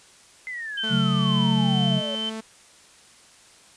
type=exponential sweep; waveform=sine; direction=down; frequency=2074 to 555 Hz; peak=-30 dBFS; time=0.47-2.15 s; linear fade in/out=0 ms
type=tone with tremolo; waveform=sine; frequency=3081 Hz; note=G7; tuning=31 cents flat; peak=-25 dBFS; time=0.77-2.3 s; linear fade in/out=10 ms; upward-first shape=sine; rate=2.1 Hz; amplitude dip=35%
type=tone with vibrato; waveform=sawtooth; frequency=220 Hz; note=A3; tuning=in tune; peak=-27 dBFS; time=0.83-2.41 s; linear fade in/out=10 ms; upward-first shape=triangle; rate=1.4 Hz; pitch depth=11 cents each way
type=chord; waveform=sine; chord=F# minor; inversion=second; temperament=equal; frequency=138.59 / 185 / 220 Hz; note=C#3 / F#3 / A3; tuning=0 / 0 / 0 cents; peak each=-23 dBFS; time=0.89-2.02 s; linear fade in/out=50 ms
effects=white hiss -52 dBFS RMS until 3.76 s + resampled to 22050 Hz